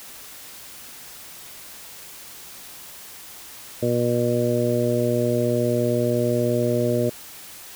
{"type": "harmonic tone", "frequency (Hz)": 120.4, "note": "B2", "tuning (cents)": -44, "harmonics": [1, 2, 3, 4, 5], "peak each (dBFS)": [-25, -25, -25, -25, -25], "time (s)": [3.82, 7.1], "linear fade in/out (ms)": 10, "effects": ["white hiss -41 dBFS RMS until 7.75 s"]}